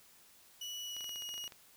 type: tone with pitch glide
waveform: 30% pulse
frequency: 2942 to 2888 Hz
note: F#7 to F#7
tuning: -11 to -43 cents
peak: -38 dBFS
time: 0.61-1.48 s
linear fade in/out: 5 ms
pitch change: -32 cents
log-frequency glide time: 0.82-1.23 s
type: clicks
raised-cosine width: 0.2 ms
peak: -33 dBFS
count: 12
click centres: 0.966 / 1.008 / 1.043 / 1.093 / 1.159 / 1.222 / 1.291 / 1.341 / 1.379 / 1.441 / 1.478 / 1.522 s
effects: white hiss -62 dBFS RMS until 1.76 s